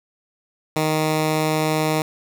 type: tone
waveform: 10% pulse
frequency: 155.8 Hz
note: D#3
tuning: 3 cents sharp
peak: -10 dBFS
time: 0.76-2.02 s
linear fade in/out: 2 ms
effects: none